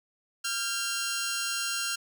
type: tone pair together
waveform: 10% pulse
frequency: 1386 / 1600 Hz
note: F6 / G6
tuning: -14 / +35 cents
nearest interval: major second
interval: 249 cents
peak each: -22 / -26 dBFS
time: 0.44-1.96 s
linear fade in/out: 10 ms
effects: none